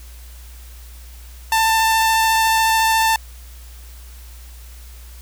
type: tone with vibrato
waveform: sawtooth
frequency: 891 Hz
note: A5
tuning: 22 cents sharp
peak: -10 dBFS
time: 1.52-3.16 s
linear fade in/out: 2 ms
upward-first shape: triangle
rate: 14 Hz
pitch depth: 10 cents each way
effects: added 60 Hz sine -36 dBFS peak until 5.21 s + white hiss -46 dBFS RMS until 5.21 s